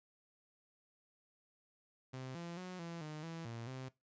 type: tone with pitch steps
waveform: sawtooth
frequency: 130.1 / 170.8 / 182.8 / 168.6 / 153 / 165.1 / 115.8 / 130.5 Hz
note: C3 / F3 / F#3 / E3 / D#3 / E3 / A#2 / C3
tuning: -9 / -38 / -21 / +39 / -29 / +3 / -11 / -4 cents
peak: -40 dBFS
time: 2.13-3.89 s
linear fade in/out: 10 ms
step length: 220 ms
effects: noise-tail reverb RT60 0.2 s tail -19 dB re dry + resampled to 16000 Hz